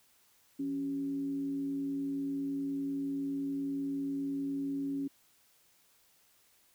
sine tone with frequency modulation, 277.2 Hz, C#4, in tune, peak -32 dBFS, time 0.59-5.08 s, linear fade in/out 10 ms, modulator 110 Hz, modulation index 0.27, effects white hiss -67 dBFS RMS until 6.74 s

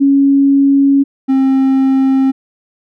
sine / triangle tone pair in turn, 277.2 / 266.8 Hz, C#4 / C4, 0 / +34 cents, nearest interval minor second, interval 66 cents, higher first, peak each -6 dBFS, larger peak neither, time 0-1.04 / 1.28-2.32 s, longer neither, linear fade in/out 20 ms, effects none

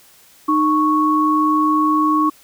sine tone pair together, 306.8 / 1107.6 Hz, D#4 / C#6, -24 / -2 cents, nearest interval octave + minor seventh, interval 2222 cents, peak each -16 / -15 dBFS, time 0.48-2.3 s, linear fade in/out 10 ms, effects white hiss -49 dBFS RMS until 2.43 s

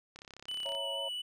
click train, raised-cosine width 0.2 ms, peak -31 dBFS, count 21, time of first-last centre 0.16-0.75 s, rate 33.9 Hz
triangle tone with vibrato, 2972 Hz, F#7, 7 cents sharp, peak -34 dBFS, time 0.48-1.22 s, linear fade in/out 10 ms, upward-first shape sine, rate 4.2 Hz, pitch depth 13 cents each way
sine chord, A# diminished, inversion first, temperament equal with one note detuned, 554.4 / 657.4 / 932.3 Hz, C#5 / E5 / A#5, 0 / -5 / 0 cents, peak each -40 / -43 / -44 dBFS, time 0.65-1.09 s, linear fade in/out 10 ms
effects none

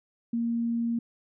sine tone, 233.1 Hz, A#3, in tune, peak -25 dBFS, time 0.33-0.99 s, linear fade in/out 5 ms, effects none

